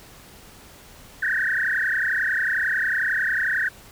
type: tone with frequency modulation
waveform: sine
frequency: 1697 Hz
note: G#6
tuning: 37 cents sharp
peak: -20 dBFS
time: 1.22-3.69 s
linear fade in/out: 10 ms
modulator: 31.1 Hz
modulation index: 6.4
effects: pink hiss -47 dBFS RMS until 3.91 s